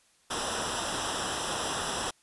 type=noise with comb filter; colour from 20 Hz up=pink; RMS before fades=-32 dBFS; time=0.3-2.11 s; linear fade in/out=10 ms; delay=0.45 ms; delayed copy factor=-0.8; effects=white hiss -65 dBFS RMS until 2.22 s + resampled to 24000 Hz